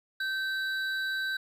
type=tone pair together; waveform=triangle; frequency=1551 / 3928 Hz; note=G6 / B7; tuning=-19 / -10 cents; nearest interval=octave + major third; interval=1609 cents; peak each=-28 / -36 dBFS; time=0.2-1.37 s; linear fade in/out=5 ms; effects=none